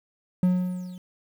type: tone with level ramp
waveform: triangle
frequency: 181.5 Hz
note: F#3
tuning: 33 cents flat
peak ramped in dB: -14 to -36 dBFS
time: 0.43-0.98 s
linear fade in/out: 2 ms
effects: 9-bit